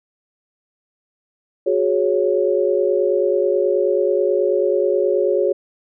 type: chord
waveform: sine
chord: F# suspended second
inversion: none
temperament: equal with one note detuned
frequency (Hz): 366 / 415.3 / 554.4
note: F#4 / G#4 / C#5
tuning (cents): -19 / 0 / 0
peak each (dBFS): -19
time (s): 1.66-5.53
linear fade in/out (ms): 10
effects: none